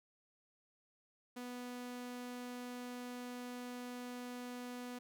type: tone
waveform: sawtooth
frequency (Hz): 246.4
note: B3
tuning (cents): -4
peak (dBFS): -40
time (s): 1.36-4.99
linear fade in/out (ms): 10
effects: none